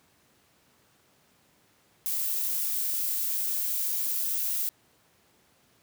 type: noise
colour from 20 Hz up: violet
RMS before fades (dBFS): -29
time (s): 2.06-4.69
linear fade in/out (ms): 0
effects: pink hiss -64 dBFS RMS until 5.82 s + high-pass 100 Hz 12 dB/octave